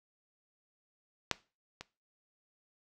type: clicks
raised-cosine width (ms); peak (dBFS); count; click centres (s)
0.2; -10 / -25; 2; 1.313 / 1.81
effects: noise-tail reverb RT60 0.3 s tail -19 dB re dry